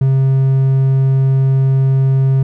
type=tone; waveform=triangle; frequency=134 Hz; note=C3; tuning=42 cents sharp; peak=-7 dBFS; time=0.01-2.43 s; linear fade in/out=5 ms; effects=none